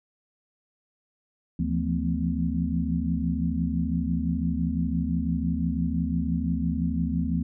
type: tone cluster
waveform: sine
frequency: 74.9 / 166.1 / 172 / 222.3 / 254.4 Hz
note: D2 / E3 / F3 / A3 / C4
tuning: +35 / +13 / -26 / +18 / -48 cents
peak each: -30 dBFS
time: 1.59-7.43 s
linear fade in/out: 5 ms
effects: none